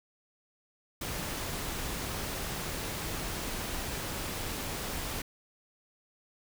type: noise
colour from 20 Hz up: pink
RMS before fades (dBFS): -36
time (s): 1.01-5.22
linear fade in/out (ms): 5
effects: none